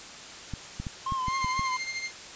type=clicks; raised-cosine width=5 ms; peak=-21 dBFS; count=7; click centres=0.537 / 0.8 / 0.868 / 1.122 / 1.283 / 1.445 / 1.594 s
type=tone with vibrato; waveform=triangle; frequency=1046.5 Hz; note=C6; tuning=in tune; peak=-26 dBFS; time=1.06-1.77 s; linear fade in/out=5 ms; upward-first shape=sine; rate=4.1 Hz; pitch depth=54 cents each way
type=tone with tremolo; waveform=sawtooth; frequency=2109 Hz; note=C7; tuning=13 cents sharp; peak=-26 dBFS; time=1.26-2.12 s; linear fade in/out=50 ms; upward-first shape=sine; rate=13 Hz; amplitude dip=60%
effects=white hiss -43 dBFS RMS until 2.35 s + resampled to 16000 Hz

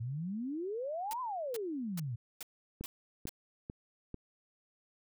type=exponential two-way sweep; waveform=sine; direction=up then down; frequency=110 to 1046.5 to 110 Hz; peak=-35 dBFS; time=0-2.16 s; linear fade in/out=10 ms; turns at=1.21 s
type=noise bursts; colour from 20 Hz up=white; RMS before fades=-43 dBFS; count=6; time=1.11-3.292 s; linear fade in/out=0 ms; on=22 ms; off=410 ms
type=click train; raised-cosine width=3 ms; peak=-28 dBFS; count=4; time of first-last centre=2.81-4.143 s; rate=2.25 Hz
effects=none

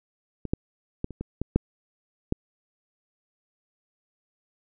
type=clicks; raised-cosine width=3 ms; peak=-19 / -10 / -14 / -25 / -19 / -14 / -6 / -10 dBFS; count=8; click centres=0.453 / 0.535 / 1.044 / 1.107 / 1.21 / 1.416 / 1.56 / 2.324 s; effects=none

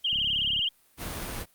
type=tone with vibrato; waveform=sine; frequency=3018 Hz; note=F#7; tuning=34 cents sharp; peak=-24 dBFS; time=0.04-0.69 s; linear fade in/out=10 ms; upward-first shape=sine; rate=19 Hz; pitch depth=120 cents each way
type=click train; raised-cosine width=5 ms; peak=-31 dBFS; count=17; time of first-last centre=0.13-0.592 s; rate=34.6 Hz
type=noise; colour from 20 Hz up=pink; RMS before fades=-35 dBFS; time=0.97-1.46 s; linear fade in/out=50 ms
effects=white hiss -63 dBFS RMS until 1.54 s + Opus 48 kbps

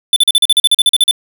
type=tone bursts; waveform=square; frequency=3515 Hz; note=A7; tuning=2 cents flat; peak=-6 dBFS; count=14; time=0.13-1.111 s; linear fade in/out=2 ms; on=32 ms; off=41 ms; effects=none

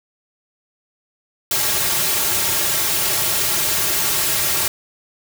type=noise with comb filter; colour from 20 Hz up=white; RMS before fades=-19 dBFS; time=1.51-4.68 s; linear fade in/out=2 ms; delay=4 ms; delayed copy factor=-0.8; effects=none

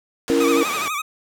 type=band-pass noise; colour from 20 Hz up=pink; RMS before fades=-30 dBFS; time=0.28-0.88 s; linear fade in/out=0 ms; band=310 to 8100 Hz; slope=12 dB/octave
type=chord; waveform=sine; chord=A# diminished; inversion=first; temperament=just; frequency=279.7 / 335.6 / 466.2 Hz; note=C#4 / E4 / A#4; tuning=+16 / +31 / 0 cents; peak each=-20 / -20 / -18 dBFS; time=0.3-0.63 s; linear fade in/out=0 ms
type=tone with vibrato; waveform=25% pulse; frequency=1200 Hz; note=D6; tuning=37 cents sharp; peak=-19 dBFS; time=0.4-1.02 s; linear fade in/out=10 ms; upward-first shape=sine; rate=12 Hz; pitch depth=100 cents each way
effects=none

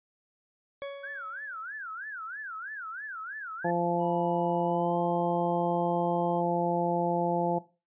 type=tone with exponential decay; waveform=40% pulse; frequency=559 Hz; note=C#5; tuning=14 cents sharp; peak=-32 dBFS; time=0.82-1.65 s; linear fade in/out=0 ms; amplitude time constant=180 ms
type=tone with vibrato; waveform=sine; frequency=1499 Hz; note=F#6; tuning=22 cents sharp; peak=-36 dBFS; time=1.03-3.71 s; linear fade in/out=10 ms; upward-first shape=sine; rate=3.1 Hz; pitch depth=270 cents each way
type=harmonic tone; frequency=172.8 Hz; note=F3; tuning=18 cents flat; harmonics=1 / 2 / 3 / 4 / 5; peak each=-32 / -32 / -32 / -32 / -32 dBFS; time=3.64-7.59 s; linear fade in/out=10 ms
type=tone with pitch glide; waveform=triangle; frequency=974 to 1056 Hz; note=B5 to C6; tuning=-24 to +16 cents; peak=-40 dBFS; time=3.98-6.43 s; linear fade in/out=50 ms; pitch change=+140 cents; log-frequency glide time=4.64-4.99 s
effects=noise-tail reverb RT60 0.3 s tail -17 dB re dry + resampled to 8000 Hz

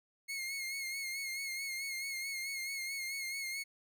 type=tone with vibrato; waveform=sawtooth; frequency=2161 Hz; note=C#7; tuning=45 cents flat; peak=-34 dBFS; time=0.28-3.64 s; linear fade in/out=20 ms; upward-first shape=sine; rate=4.6 Hz; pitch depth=45 cents each way; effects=none

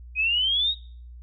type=exponential sweep; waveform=sine; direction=up; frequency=2489 to 3835 Hz; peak=-20 dBFS; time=0.15-0.75 s; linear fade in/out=50 ms; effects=noise-tail reverb RT60 0.5 s tail -21 dB re dry + added 60 Hz sine -40 dBFS peak until 1.22 s

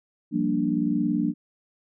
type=chord; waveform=sine; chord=G minor seventh; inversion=third; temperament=equal; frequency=174.61 / 196 / 233.1 / 293.7 Hz; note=F3 / G3 / Bb3 / D4; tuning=0 / 0 / 0 / 0 cents; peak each=-29 / -29 / -26 / -25 dBFS; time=0.31-1.34 s; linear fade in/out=50 ms; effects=none

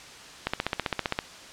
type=click train; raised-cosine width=0.3 ms; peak=-9 dBFS; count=12; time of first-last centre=0.47-1.189 s; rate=15.3 Hz; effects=white hiss -45 dBFS RMS until 1.52 s + low-pass 6000 Hz 12 dB/octave

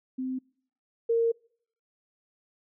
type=tone pair in turn; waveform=sine; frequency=258.7 / 461 Hz; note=C4 / A#4; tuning=-19 / -19 cents; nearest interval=minor seventh; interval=1000 cents; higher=second; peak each=-29 / -21 dBFS; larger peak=second; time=0.18-0.39 / 1.09-1.32 s; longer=second; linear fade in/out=10 ms; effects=noise-tail reverb RT60 0.6 s tail -26 dB re dry

